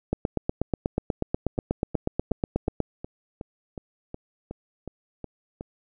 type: two click trains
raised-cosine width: 2 ms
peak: -21 / -10 dBFS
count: 12 / 23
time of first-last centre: 1.58-5.609 / 0.13-2.803 s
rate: 2.73 / 8.23 Hz
effects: none